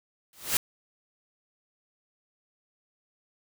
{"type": "noise with exponential growth", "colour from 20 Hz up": "white", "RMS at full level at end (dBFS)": -21, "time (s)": [0.33, 0.57], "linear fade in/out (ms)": 1, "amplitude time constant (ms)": 52, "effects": []}